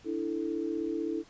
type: chord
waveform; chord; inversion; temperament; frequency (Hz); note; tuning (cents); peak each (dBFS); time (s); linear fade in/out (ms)
sine; D suspended second; none; equal; 293.7 / 329.6 / 440; D4 / E4 / A4; 0 / 0 / 0; -36 / -32 / -36; 0.04-1.24; 50
effects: pink hiss -58 dBFS RMS until 1.29 s + resampled to 16000 Hz